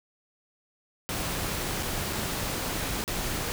pink noise with dropouts, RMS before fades -31 dBFS, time 1.09-3.52 s, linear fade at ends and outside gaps 0 ms, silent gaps 1.827-1.831 / 2.128-2.132 / 3.04-3.078 s, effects none

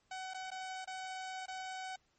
sawtooth tone with dropouts, 752 Hz, F#5, 28 cents sharp, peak -37 dBFS, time 0.11-1.96 s, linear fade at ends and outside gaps 5 ms, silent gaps 0.337-0.344 / 0.505-0.515 / 0.846-0.874 / 1.459-1.481 s, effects pink hiss -75 dBFS RMS until 2.18 s + MP3 32 kbps

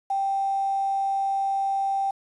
sine tone with quantisation, 784 Hz, G5, in tune, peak -22 dBFS, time 0.1-2.11 s, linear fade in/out 5 ms, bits 8, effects resampled to 24000 Hz

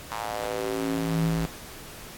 square tone with high-pass filter sweep, 55.2 Hz, A1, 6 cents sharp, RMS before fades -28 dBFS, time 0.11-1.46 s, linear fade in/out 5 ms, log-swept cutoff 970 to 110 Hz, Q 3, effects pink hiss -43 dBFS RMS until 2.17 s + AAC 64 kbps

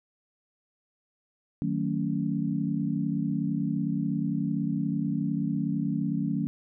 sine chord, D# half-diminished seventh, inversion none, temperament just, 155.56 / 186.68 / 224 / 280 Hz, D#3 / F#3 / A3 / C#4, 0 / +16 / +31 / +18 cents, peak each -31 dBFS, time 1.62-6.47 s, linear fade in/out 0 ms, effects none

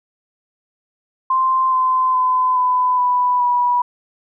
sine tone with pitch steps, 1044 / 1030.2 / 1016.6 / 1003.2 / 990 / 976.9 Hz, C6 / C6 / B5 / B5 / B5 / B5, -4 / -27 / +50 / +27 / +4 / -19 cents, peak -13 dBFS, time 1.3-3.82 s, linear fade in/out 5 ms, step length 420 ms, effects none

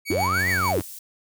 sawtooth tone with tremolo, 2253 Hz, C#7, 28 cents sharp, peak -23 dBFS, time 0.05-0.75 s, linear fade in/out 50 ms, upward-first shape sine, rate 6.8 Hz, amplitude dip 60%
sawtooth tone with vibrato, 92.5 Hz, F#2, in tune, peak -23 dBFS, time 0.1-0.82 s, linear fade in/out 10 ms, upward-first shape sine, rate 10 Hz, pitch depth 16 cents each way
sine linear two-way sweep, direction up then down, 260.7 to 2024 to 260.7 Hz, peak -21 dBFS, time 0.1-0.8 s, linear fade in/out 2 ms, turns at 0.49 s
pink high-pass noise, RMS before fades -39 dBFS, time 0.39-0.99 s, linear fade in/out 5 ms, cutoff 8900 Hz, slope 12 dB/octave
effects none

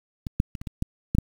clicks, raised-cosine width 5 ms, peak -18 / -7 / -22 / -25 / -20 / -12 / -10 / -6 dBFS, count 8, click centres 0.268 / 0.401 / 0.552 / 0.615 / 0.672 / 0.824 / 1.15 / 1.185 s, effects 7-bit

